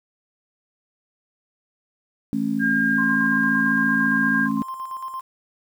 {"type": "harmonic tone", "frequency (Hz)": 54.7, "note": "A1", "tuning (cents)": -9, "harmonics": [3, 4, 5], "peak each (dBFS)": [-32, -23, -24], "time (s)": [2.33, 4.62], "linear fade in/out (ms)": 0}
{"type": "tone", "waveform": "sine", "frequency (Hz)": 1611, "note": "G6", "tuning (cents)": 47, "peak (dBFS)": -19, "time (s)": [2.59, 4.49], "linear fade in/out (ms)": 50}
{"type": "tone with tremolo", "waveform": "sine", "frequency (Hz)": 1050, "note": "C6", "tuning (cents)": 6, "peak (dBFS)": -27, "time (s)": [2.98, 5.21], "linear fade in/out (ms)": 5, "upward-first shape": "square", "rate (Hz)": 8.8, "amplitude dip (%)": 50}
{"effects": ["8-bit"]}